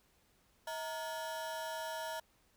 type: ring-modulated tone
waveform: 35% pulse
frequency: 784 Hz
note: G5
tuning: in tune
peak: -34 dBFS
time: 0.67-2.2 s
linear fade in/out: 5 ms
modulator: 143 Hz
effects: pink hiss -71 dBFS RMS until 2.56 s